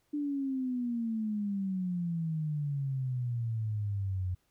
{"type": "exponential sweep", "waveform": "sine", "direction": "down", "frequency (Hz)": [297.3, 89.6], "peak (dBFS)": -30, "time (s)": [0.13, 4.35], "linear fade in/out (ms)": 10, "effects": ["pink hiss -74 dBFS RMS until 4.5 s"]}